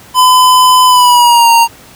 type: tone with pitch glide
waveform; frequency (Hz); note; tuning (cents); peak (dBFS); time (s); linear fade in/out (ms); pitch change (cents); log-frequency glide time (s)
square; 1011 to 927.1; B5 to A#5; +40 to -10; -4; 0.14-1.68; 50; -150; 0.86-1.5
effects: pink hiss -37 dBFS RMS until 1.95 s + high-pass 60 Hz 12 dB/octave